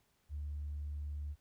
sine tone, 73.42 Hz, D2, in tune, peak -37 dBFS, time 0.29-1.36 s, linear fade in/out 50 ms, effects tanh soft clip ceiling -34 dBFS + pink hiss -75 dBFS RMS until 1.4 s

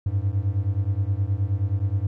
triangle beating tone pair, 94 / 103.5 Hz, F#2 / G#2, +28 / -5 cents, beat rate 9.5 Hz, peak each -22 dBFS, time 0.06-2.07 s, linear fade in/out 5 ms, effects none

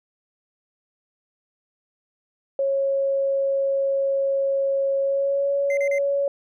sine tone with pitch glide, 548 to 560.5 Hz, C#5 to C#5, -20 to +19 cents, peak -19 dBFS, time 2.59-6.28 s, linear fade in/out 2 ms, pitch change +39 cents, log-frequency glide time 5-5.52 s
triangle tone bursts, 2077 Hz, C7, 13 cents flat, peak -26 dBFS, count 3, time 5.7-5.984 s, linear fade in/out 2 ms, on 72 ms, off 34 ms
effects none

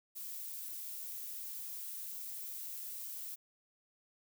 violet noise, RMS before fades -44 dBFS, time 0.15-3.36 s, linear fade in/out 20 ms, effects none

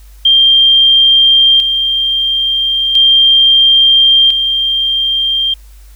sine tone with tremolo, 3183 Hz, G7, 26 cents sharp, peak -4 dBFS, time 0.25-5.54 s, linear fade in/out 5 ms, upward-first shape square, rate 0.37 Hz, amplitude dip 50%, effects added 50 Hz sine -34 dBFS peak until 5.95 s + white hiss -48 dBFS RMS until 5.95 s

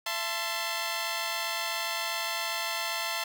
10% pulse chord, A minor, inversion second, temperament equal with one note detuned, 671.9 / 880 / 1046.5 Hz, E5 / A5 / C6, +33 / 0 / 0 cents, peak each -26 dBFS, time 0.06-3.24 s, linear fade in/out 5 ms, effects none

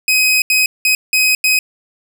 sawtooth tone bursts at uneven times, 2522 Hz, D#7, 23 cents sharp, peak -7 dBFS, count 5, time 0.08-0.42 / 0.5-0.66 / 0.85-0.95 / 1.13-1.35 / 1.44-1.59 s, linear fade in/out 2 ms, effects none

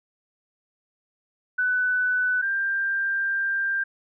sine tone pair in turn, 1497 / 1586.9 Hz, F#6 / G6, +20 / +21 cents, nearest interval minor second, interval 101 cents, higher second, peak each -20 / -22 dBFS, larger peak first, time 1.58-2.42 / 2.42-3.84 s, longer second, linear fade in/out 10 ms, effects none

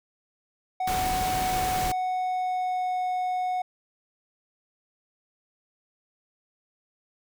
triangle tone with pitch glide, 743 to 733.6 Hz, F#5 to F#5, +7 to -15 cents, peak -23 dBFS, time 0.8-3.62 s, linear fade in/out 5 ms, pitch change -22 cents, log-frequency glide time 1.37-2.99 s
pink noise, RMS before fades -31 dBFS, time 0.87-1.92 s, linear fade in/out 5 ms
effects none

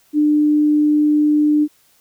sine tone, 299.2 Hz, D4, 32 cents sharp, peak -11 dBFS, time 0.13-1.68 s, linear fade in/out 50 ms, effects white hiss -56 dBFS RMS until 2 s

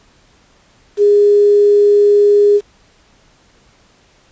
sine tone with quantisation, 410.7 Hz, G#4, 19 cents flat, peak -6 dBFS, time 0.97-2.61 s, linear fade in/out 50 ms, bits 6, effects pink hiss -51 dBFS RMS until 4.31 s + resampled to 16000 Hz

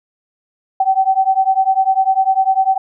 sine beating tone pair, 762 / 772 Hz, G5 / G5, -49 / -27 cents, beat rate 10 Hz, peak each -14 dBFS, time 0.8-2.78 s, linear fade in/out 5 ms, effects none

